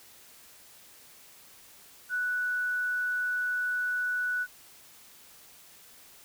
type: tone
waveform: sine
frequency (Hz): 1480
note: F#6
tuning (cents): 0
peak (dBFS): -27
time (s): 2.09-4.47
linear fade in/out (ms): 50
effects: white hiss -54 dBFS RMS until 6.24 s